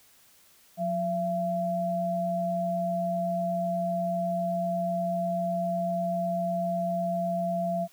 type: tone pair together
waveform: sine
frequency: 179.12 / 677 Hz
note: F3 / E5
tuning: +44 / +46 cents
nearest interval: octave + major seventh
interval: 2302 cents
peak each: -31 / -27 dBFS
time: 0.77-7.88 s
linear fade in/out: 50 ms
effects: white hiss -59 dBFS RMS until 7.92 s